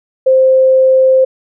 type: tone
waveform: sine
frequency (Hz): 523.3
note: C5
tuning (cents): 0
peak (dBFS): -5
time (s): 0.26-1.25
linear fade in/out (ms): 10
effects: none